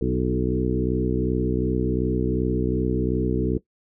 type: harmonic tone with a mistuned harmonic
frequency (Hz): 62.7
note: B1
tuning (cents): +27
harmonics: 1 / 2 / 3 / 4 / 5 / 6 / 7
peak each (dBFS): -28 / -28 / -28 / -28 / -28 / -28 / -28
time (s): 0.01-3.58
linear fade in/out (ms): 5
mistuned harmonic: 6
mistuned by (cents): -21
effects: noise-tail reverb RT60 0.1 s tail -17 dB re dry